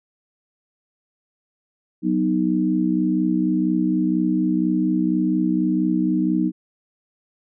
sine chord, B major, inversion second, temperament equal, 185 / 246.9 / 311.1 Hz, F#3 / B3 / D#4, 0 / 0 / 0 cents, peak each -22 / -23 / -20 dBFS, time 2.02-6.52 s, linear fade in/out 50 ms, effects none

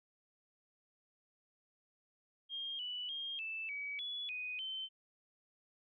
sine tone with pitch steps, 3221 / 2963 / 3224 / 2641 / 2275 / 3407 / 2493 / 3083 Hz, G7 / F#7 / G7 / E7 / C#7 / G#7 / D#7 / G7, +46 / +2 / +48 / +3 / +44 / +44 / +3 / -29 cents, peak -39 dBFS, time 2.49-4.89 s, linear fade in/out 50 ms, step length 300 ms, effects none

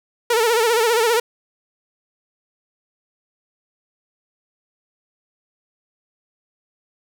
sawtooth tone with vibrato, 458.6 Hz, A#4, 28 cents flat, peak -11 dBFS, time 0.3-1.2 s, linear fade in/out 5 ms, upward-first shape sine, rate 15 Hz, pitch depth 96 cents each way, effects none

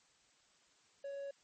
triangle tone, 558 Hz, C#5, 11 cents sharp, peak -39 dBFS, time 1.04-1.31 s, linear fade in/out 5 ms, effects white hiss -70 dBFS RMS until 1.43 s + MP3 32 kbps

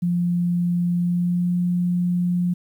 sine tone with pitch glide, 174.8 to 177.04 Hz, F3 to F3, +2 to +24 cents, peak -18 dBFS, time 0.02-2.54 s, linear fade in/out 10 ms, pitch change +22 cents, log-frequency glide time 0.96-1.54 s, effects 9-bit

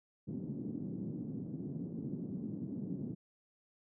white band-pass noise, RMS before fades -41 dBFS, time 0.27-3.15 s, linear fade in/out 20 ms, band 140 to 260 Hz, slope 24 dB/octave, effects none

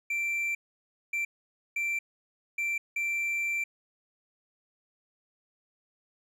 triangle tone bursts at uneven times, 2349 Hz, D7, in tune, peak -26 dBFS, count 5, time 0.1-0.55 / 1.13-1.25 / 1.76-1.99 / 2.58-2.78 / 2.96-3.64 s, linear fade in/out 5 ms, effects none

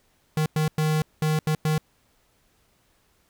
square tone bursts at uneven times, 155 Hz, D#3, 6 cents flat, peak -21 dBFS, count 6, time 0.37-0.46 / 0.56-0.68 / 0.78-1.02 / 1.22-1.39 / 1.47-1.55 / 1.65-1.78 s, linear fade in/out 2 ms, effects pink hiss -65 dBFS RMS until 3.29 s

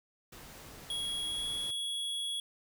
pink noise, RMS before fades -50 dBFS, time 0.32-1.71 s, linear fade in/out 5 ms
square tone with pitch glide, 3322 to 3347 Hz, G#7 to G#7, 0 to +13 cents, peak -34 dBFS, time 0.9-2.4 s, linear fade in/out 2 ms, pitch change +13 cents, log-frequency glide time 1.27-1.48 s
effects none

